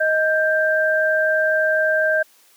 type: tone pair together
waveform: sine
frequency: 626.2 / 1578 Hz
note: D#5 / G6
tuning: +11 / +11 cents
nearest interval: octave + major third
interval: 1600 cents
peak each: -18 dBFS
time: 0-2.23 s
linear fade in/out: 10 ms
effects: white hiss -54 dBFS RMS until 2.56 s + high-pass 300 Hz 12 dB/octave